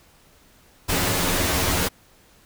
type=noise with comb filter; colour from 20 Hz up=pink; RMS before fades=-22 dBFS; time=0.88-1.89 s; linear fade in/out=20 ms; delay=11 ms; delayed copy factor=+0.9; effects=pink hiss -55 dBFS RMS until 2.45 s